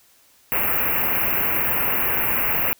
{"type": "band-stop noise", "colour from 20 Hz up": "white", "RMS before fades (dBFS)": -21, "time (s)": [0.52, 2.73], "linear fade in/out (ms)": 0, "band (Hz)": [2800, 12000], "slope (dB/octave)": 96, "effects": ["white hiss -56 dBFS RMS until 2.79 s"]}